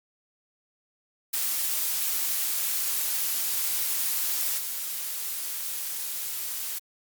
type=noise with level steps; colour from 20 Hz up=blue; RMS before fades=-27 / -32 dBFS; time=1.33-6.79 s; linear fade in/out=10 ms; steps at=4.58 s; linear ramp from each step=5 ms; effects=Opus 48 kbps